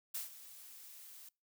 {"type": "noise with ADSR envelope", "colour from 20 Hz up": "blue", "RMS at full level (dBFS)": -39, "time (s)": [0.14, 1.29], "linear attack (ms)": 10, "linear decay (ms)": 140, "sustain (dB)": -15, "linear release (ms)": 4, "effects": ["noise-tail reverb RT60 0.3 s tail -26 dB re dry"]}